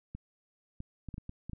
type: clicks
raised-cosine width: 5 ms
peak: -28 dBFS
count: 8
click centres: 0.15 / 0.804 / 1.087 / 1.142 / 1.181 / 1.294 / 1.496 / 1.533 s
effects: none